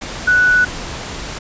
sine tone in noise, 1480 Hz, F#6, in tune, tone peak -9 dBFS, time 0.27-0.65 s, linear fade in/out 10 ms, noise pink, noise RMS -27 dBFS, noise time 0.01-1.39 s, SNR +15 dB, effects resampled to 16000 Hz

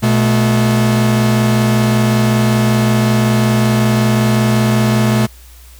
45% pulse tone pair together, 121 / 216.7 Hz, B2 / A3, -35 / -26 cents, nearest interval minor seventh, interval 1009 cents, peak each -13 dBFS, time 0.02-5.27 s, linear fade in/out 20 ms, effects added 60 Hz sine -37 dBFS peak until 5.79 s + white hiss -44 dBFS RMS until 5.79 s

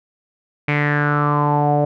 sawtooth tone with low-pass filter sweep, 146.83 Hz, D3, in tune, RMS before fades -17 dBFS, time 0.68-1.85 s, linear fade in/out 5 ms, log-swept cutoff 2300 to 630 Hz, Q 6.5, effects none

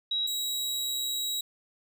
sine / sawtooth tone pair in turn, 3857 / 3857 Hz, B7 / B7, -42 / -42 cents, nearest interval unison, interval 0 cents, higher neither, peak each -26 dBFS, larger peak neither, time 0.11-0.27 / 0.27-1.41 s, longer second, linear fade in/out 5 ms, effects 11-bit

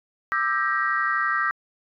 sine chord, E half-diminished seventh, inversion third, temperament just, 1186.7 / 1318.5 / 1582.2 / 1898.7 Hz, D6 / E6 / G6 / Bb6, +18 / 0 / +16 / +31 cents, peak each -26 dBFS, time 0.32-1.51 s, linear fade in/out 0 ms, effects tanh soft clip ceiling -10 dBFS

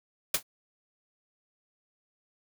white noise with exponential decay, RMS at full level -20 dBFS, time 0.34-0.43 s, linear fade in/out 5 ms, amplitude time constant 18 ms, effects none

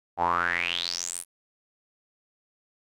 sawtooth tone with band-pass filter sweep, 86.8 Hz, F2, 10 cents flat, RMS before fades -28 dBFS, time 0.17-1.25 s, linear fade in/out 50 ms, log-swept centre 760 to 11000 Hz, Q 7.9, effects none

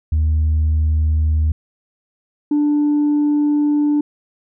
sine tone pair in turn, 77.78 / 294.6 Hz, D#2 / D4, 0 / +6 cents, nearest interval octave + major seventh, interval 2306 cents, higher second, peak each -11 dBFS, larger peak neither, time 0.12-1.52 / 2.51-4.01 s, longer second, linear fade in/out 5 ms, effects tanh soft clip ceiling -11 dBFS

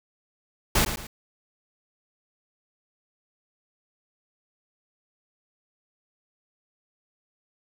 pink noise with echo, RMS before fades -21 dBFS, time 0.75-0.85 s, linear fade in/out 5 ms, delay 110 ms, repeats 2, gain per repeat -9 dB, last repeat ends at 1.07 s, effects none

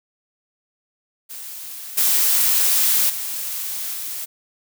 blue noise with level steps, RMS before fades -34 / -17 / -27 / -29 dBFS, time 1.29-4.26 s, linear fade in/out 20 ms, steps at 1.97 / 3.09 / 3.93 s, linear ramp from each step 10 ms, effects none

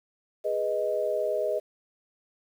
sine chord, G# minor, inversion none, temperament equal, 415.3 / 493.9 / 622.3 Hz, G#4 / B4 / D#5, 0 / 0 / 0 cents, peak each -31 / -31 / -27 dBFS, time 0.44-1.6 s, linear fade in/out 20 ms, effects 9-bit

